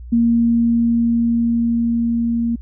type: tone with level ramp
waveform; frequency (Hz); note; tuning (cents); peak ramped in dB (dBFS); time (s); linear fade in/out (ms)
sine; 233.1; A#3; 0; -11 to -16; 0.12-2.56; 10
effects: added 60 Hz sine -31 dBFS peak until 2.61 s